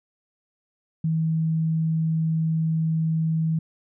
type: tone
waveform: sine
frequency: 160.7 Hz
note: E3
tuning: 44 cents flat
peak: -20 dBFS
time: 1.04-3.59 s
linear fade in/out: 5 ms
effects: none